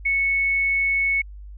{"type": "tone", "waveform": "sine", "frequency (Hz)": 2208, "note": "C#7", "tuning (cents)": -7, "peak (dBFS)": -18, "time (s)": [0.05, 1.22], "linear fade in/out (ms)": 10, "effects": ["added 50 Hz sine -36 dBFS peak until 1.57 s"]}